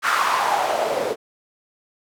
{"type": "noise with band-pass filter sweep", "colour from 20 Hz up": "white", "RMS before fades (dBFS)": -21, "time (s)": [0.02, 1.16], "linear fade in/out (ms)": 50, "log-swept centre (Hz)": [1400, 450], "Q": 4.1, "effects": []}